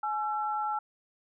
sine tone pair together, 847.3 / 1345 Hz, G#5 / E6, +34 / +34 cents, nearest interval minor sixth, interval 800 cents, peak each -30 / -33 dBFS, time 0.03-0.79 s, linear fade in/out 5 ms, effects none

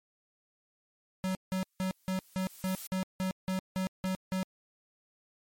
square tone bursts, 187.5 Hz, F#3, 23 cents sharp, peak -30 dBFS, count 12, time 1.24-4.43 s, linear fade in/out 0 ms, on 110 ms, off 170 ms
blue noise with exponential growth, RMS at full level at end -40 dBFS, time 1.62-2.87 s, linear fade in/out 2 ms, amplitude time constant 270 ms
effects MP3 64 kbps

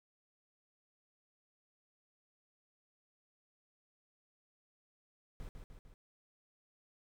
brown noise with echo, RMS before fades -45 dBFS, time 5.4-5.49 s, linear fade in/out 0 ms, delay 150 ms, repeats 3, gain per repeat -4 dB, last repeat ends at 5.94 s, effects none

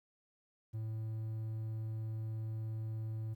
triangle tone, 110.4 Hz, A2, 6 cents sharp, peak -35 dBFS, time 0.73-3.35 s, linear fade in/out 20 ms, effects 12-bit

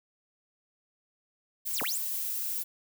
violet noise, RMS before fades -33 dBFS, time 1.65-2.64 s, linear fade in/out 20 ms
sine linear two-way sweep, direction down then up, 8950 to 141.7 to 8950 Hz, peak -32 dBFS, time 1.73-1.98 s, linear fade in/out 5 ms, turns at 1.82 s
effects none

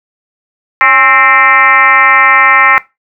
sine tone with frequency modulation, 1578 Hz, G6, 11 cents sharp, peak -3 dBFS, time 0.81-2.78 s, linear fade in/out 0 ms, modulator 254 Hz, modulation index 2.6, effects noise-tail reverb RT60 0.2 s tail -18 dB re dry

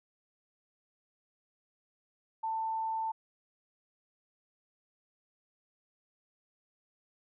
sine tone, 890 Hz, A5, 20 cents sharp, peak -31 dBFS, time 2.43-3.12 s, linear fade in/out 10 ms, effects none

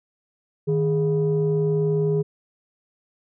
sine tone pair together, 155.8 / 413.5 Hz, D#3 / G#4, +3 / -8 cents, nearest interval octave + perfect fourth, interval 1689 cents, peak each -20 dBFS, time 0.67-2.23 s, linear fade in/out 20 ms, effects tanh soft clip ceiling -13 dBFS

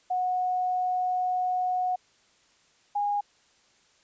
sine tone pair in turn, 732 / 819 Hz, F#5 / G#5, -19 / -24 cents, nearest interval major second, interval 195 cents, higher second, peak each -24 dBFS, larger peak neither, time 0.1-1.96 / 2.95-3.21 s, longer first, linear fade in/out 10 ms, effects white hiss -63 dBFS RMS until 4.03 s + resampled to 16000 Hz

